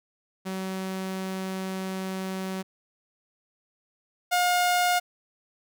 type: tone pair in turn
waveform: sawtooth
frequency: 189.2 / 714.3 Hz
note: F#3 / F5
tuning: +39 / +39 cents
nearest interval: octave + major seventh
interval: 2300 cents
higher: second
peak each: -26 / -17 dBFS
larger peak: second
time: 0.45-2.63 / 4.31-5 s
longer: first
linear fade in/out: 20 ms
effects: none